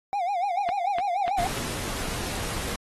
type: tone with vibrato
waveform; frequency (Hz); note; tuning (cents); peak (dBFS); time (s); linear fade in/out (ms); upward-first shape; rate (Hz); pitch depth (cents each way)
triangle; 753; F#5; +30; -22; 0.13-1.47; 0; sine; 6.8; 160
type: click train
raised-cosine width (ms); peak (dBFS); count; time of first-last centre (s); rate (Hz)
0.3; -15; 4; 0.69-1.575; 3.39
type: noise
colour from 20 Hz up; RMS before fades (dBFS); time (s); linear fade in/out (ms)
pink; -32; 1.38-2.76; 5
effects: AAC 32 kbps